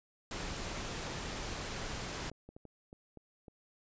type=noise; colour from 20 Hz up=pink; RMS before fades=-40 dBFS; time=0.31-2.3 s; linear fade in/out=2 ms
type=clicks; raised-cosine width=2 ms; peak=-37 dBFS; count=7; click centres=2.316 / 2.49 / 2.565 / 2.653 / 2.929 / 3.173 / 3.482 s
effects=resampled to 16000 Hz